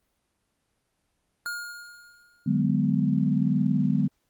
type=tone with exponential decay; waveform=square; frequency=1423 Hz; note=F6; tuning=32 cents sharp; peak=-29 dBFS; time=1.46-2.61 s; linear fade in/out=0 ms; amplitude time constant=250 ms
type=chord; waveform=sine; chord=G# half-diminished seventh; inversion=second; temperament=just; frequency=149.51 / 186.89 / 207.7 / 249.2 Hz; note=D3 / F#3 / G#3 / B3; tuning=+31 / +18 / 0 / +16 cents; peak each=-26 dBFS; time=2.46-4.08 s; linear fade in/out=10 ms
effects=pink hiss -74 dBFS RMS until 4.29 s + Opus 24 kbps